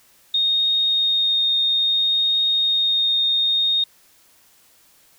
sine tone with vibrato, 3700 Hz, A#7, 14 cents flat, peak -16 dBFS, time 0.34-3.84 s, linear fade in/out 5 ms, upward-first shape triangle, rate 0.6 Hz, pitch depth 8 cents each way, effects white hiss -55 dBFS RMS until 5.18 s

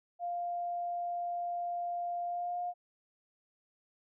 sine tone with pitch glide, 699 to 709.2 Hz, F5 to F5, +1 to +26 cents, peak -33 dBFS, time 0.19-2.74 s, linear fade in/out 50 ms, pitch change +25 cents, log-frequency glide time 2.25-2.61 s, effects none

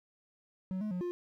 triangle tone with pitch steps, 186.9 / 212.8 / 179.9 / 353.2 Hz, F#3 / G#3 / F#3 / F4, +18 / +42 / -48 / +20 cents, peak -31 dBFS, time 0.71-1.11 s, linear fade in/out 0 ms, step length 100 ms, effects 12-bit

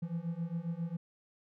triangle beating tone pair, 164.3 / 171.7 Hz, E3 / F3, -5 / -29 cents, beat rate 7.4 Hz, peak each -36 / -35 dBFS, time 0.02-0.97 s, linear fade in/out 10 ms, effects none

